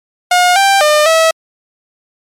sawtooth tone with pitch steps, 717 / 787 / 603 / 648 Hz, F5 / G5 / D5 / E5, +45 / +7 / +46 / -30 cents, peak -3 dBFS, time 0.31-1.31 s, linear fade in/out 5 ms, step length 250 ms, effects low-pass 11000 Hz 12 dB/octave + MP3 96 kbps

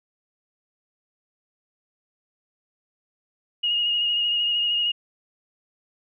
sine tone with vibrato, 2865 Hz, F7, 44 cents sharp, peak -20 dBFS, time 3.63-4.92 s, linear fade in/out 10 ms, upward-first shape sine, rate 13 Hz, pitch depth 22 cents each way, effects none

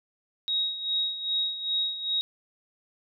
sine tone with tremolo, 3786 Hz, A#7, 26 cents sharp, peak -23 dBFS, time 0.48-2.21 s, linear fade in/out 0 ms, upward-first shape sine, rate 2.5 Hz, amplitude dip 70%, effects none

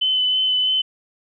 sine tone with vibrato, 3029 Hz, F#7, 40 cents sharp, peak -16 dBFS, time 0.01-0.82 s, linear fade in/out 10 ms, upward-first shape sine, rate 3.1 Hz, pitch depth 13 cents each way, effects none

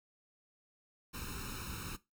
pink noise with comb filter, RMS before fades -43 dBFS, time 1.13-1.97 s, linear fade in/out 20 ms, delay 0.75 ms, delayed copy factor +0.95, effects noise-tail reverb RT60 0.2 s tail -17 dB re dry

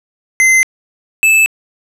square tone pair in turn, 2066 / 2624 Hz, C7 / E7, -22 / -9 cents, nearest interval major third, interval 413 cents, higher second, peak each -7 dBFS, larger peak neither, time 0.4-0.63 / 1.23-1.46 s, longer neither, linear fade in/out 0 ms, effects low-pass 12000 Hz 12 dB/octave

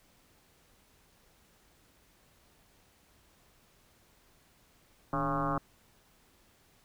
sine tone with frequency modulation, 688 Hz, F5, 26 cents flat, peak -28 dBFS, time 5.13-5.58 s, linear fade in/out 2 ms, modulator 133 Hz, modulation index 4.7, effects pink hiss -65 dBFS RMS until 6.84 s

